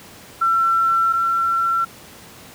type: tone pair in turn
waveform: sine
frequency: 1348 / 1353.6 Hz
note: E6 / E6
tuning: +38 / +45 cents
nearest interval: unison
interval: 7 cents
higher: second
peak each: -14 / -16 dBFS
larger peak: first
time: 0.41-1.13 / 1.13-1.85 s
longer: neither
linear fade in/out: 10 ms
effects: pink hiss -42 dBFS RMS until 2.54 s + high-pass 80 Hz 12 dB/octave